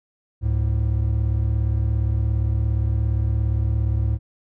triangle tone pair together, 70.01 / 107.3 Hz, C#2 / A2, +18 / -43 cents, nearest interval perfect fifth, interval 739 cents, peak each -19 dBFS, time 0.41-4.19 s, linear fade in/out 50 ms, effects none

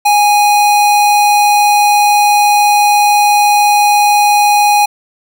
square tone, 827 Hz, G#5, 8 cents flat, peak -7 dBFS, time 0.05-4.86 s, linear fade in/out 10 ms, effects none

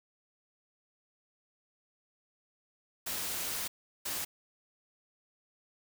white noise bursts at uneven times, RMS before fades -36 dBFS, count 2, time 3.06-3.68 / 4.05-4.25 s, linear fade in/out 10 ms, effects none

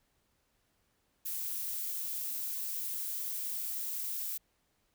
violet noise, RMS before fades -37 dBFS, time 1.25-4.38 s, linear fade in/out 10 ms, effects pink hiss -75 dBFS RMS until 4.94 s

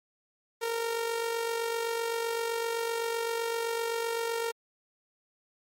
sawtooth tone with amplitude modulation, 461.6 Hz, A#4, 17 cents flat, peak -23 dBFS, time 0.61-4.52 s, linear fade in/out 20 ms, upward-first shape sine, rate 47.8 Hz, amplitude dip 50%, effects MP3 64 kbps

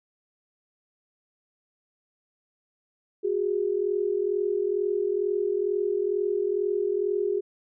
sine tone pair together, 367.8 / 410 Hz, F#4 / G#4, -10 / -22 cents, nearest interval major second, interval 188 cents, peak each -27 / -25 dBFS, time 3.23-7.41 s, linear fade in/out 20 ms, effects none

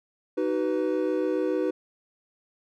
triangle chord, B major, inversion first, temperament equal with one note detuned, 311.1 / 378 / 493.9 Hz, D#4 / F#4 / B4, 0 / +37 / 0 cents, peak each -26 dBFS, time 0.37-1.71 s, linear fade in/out 10 ms, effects none

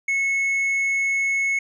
sine tone with tanh clipping, 2193 Hz, C#7, 19 cents flat, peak -20 dBFS, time 0.08-1.59 s, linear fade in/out 5 ms, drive 4 dB, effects none

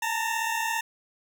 20% pulse tone pair together, 880 / 917.6 Hz, A5 / A#5, 0 / -28 cents, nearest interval minor second, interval 72 cents, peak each -26 / -23 dBFS, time 0.02-0.81 s, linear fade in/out 5 ms, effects none

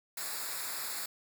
white noise with comb filter, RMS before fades -38 dBFS, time 0.17-1.06 s, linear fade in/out 5 ms, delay 0.33 ms, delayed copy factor -0.75, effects none

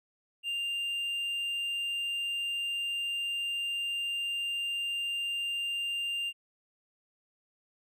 triangle tone, 2794 Hz, F7, in tune, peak -29 dBFS, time 0.43-6.33 s, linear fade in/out 50 ms, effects none

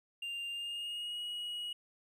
triangle tone with pitch glide, 2794 to 2903 Hz, F7 to F#7, 0 to -34 cents, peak -36 dBFS, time 0.22-1.73 s, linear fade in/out 5 ms, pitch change +66 cents, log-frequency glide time 0.5-1.21 s, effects none

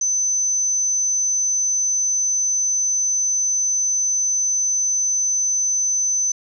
sine tone, 6100 Hz, G8, 48 cents flat, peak -17 dBFS, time 0.01-6.32 s, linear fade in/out 5 ms, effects none

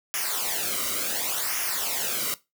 white noise with flanger, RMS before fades -28 dBFS, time 0.14-2.34 s, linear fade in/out 0 ms, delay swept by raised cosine 0.24 to 1.18 ms, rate 0.69 Hz, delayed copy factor -0.75, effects noise-tail reverb RT60 0.2 s tail -17 dB re dry

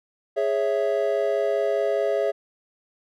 triangle chord, C# minor, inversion second, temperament equal, 415.3 / 554.4 / 659.3 Hz, G#4 / C#5 / E5, 0 / 0 / 0 cents, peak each -23 dBFS, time 0.36-2.32 s, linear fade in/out 20 ms, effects none

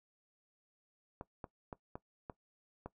clicks, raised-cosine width 1 ms, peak -29 dBFS, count 6, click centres 1.211 / 1.442 / 1.728 / 1.955 / 2.298 / 2.86 s, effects noise-tail reverb RT60 0.1 s tail -18 dB re dry

